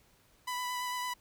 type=tone with vibrato; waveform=sawtooth; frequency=993 Hz; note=B5; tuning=9 cents sharp; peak=-30 dBFS; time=0.47-1.14 s; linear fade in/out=10 ms; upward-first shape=sine; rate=8.9 Hz; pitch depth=14 cents each way; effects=pink hiss -66 dBFS RMS until 1.2 s